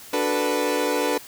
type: chord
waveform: 30% pulse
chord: B minor seventh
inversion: first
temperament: equal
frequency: 293.7 / 370 / 440 / 493.9 Hz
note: D4 / F#4 / A4 / B4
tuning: 0 / 0 / 0 / 0 cents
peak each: -24 / -28 / -24 / -22 dBFS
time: 0.13-1.18 s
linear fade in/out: 5 ms
effects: white hiss -43 dBFS RMS until 1.27 s